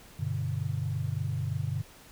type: chord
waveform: sine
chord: G major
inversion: none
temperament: equal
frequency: 98 / 123.47 / 146.83 Hz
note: G2 / B2 / D3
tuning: 0 / 0 / 0 cents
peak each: -33 dBFS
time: 0.19-1.82 s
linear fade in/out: 10 ms
effects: pink hiss -53 dBFS RMS until 2.11 s